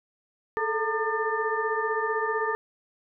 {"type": "tone cluster", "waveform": "sine", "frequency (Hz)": [430.1, 445.7, 910, 1207, 1784], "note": ["A4", "A4", "A#5", "D6", "A6"], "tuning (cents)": [-39, 22, -42, 47, 23], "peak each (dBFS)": -31, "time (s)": [0.57, 2.55], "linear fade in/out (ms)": 0, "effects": []}